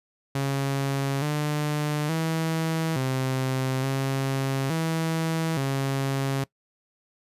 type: tone with pitch steps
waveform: sawtooth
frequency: 137.6 / 149.4 / 161.8 / 131.3 / 135.1 / 162.4 / 136.2 Hz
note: C#3 / D3 / E3 / C3 / C#3 / E3 / C#3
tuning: -12 / +30 / -32 / +6 / -44 / -26 / -30 cents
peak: -20 dBFS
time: 0.35-6.44 s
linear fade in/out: 5 ms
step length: 870 ms
effects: noise-tail reverb RT60 0.1 s tail -21 dB re dry + resampled to 32000 Hz